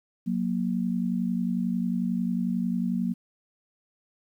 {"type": "tone pair together", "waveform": "sine", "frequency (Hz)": [183.37, 234.5], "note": ["F#3", "A#3"], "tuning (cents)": [-15, 11], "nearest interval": "major third", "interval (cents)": 426, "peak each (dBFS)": -27, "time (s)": [0.26, 3.14], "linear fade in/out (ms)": 20, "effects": ["10-bit"]}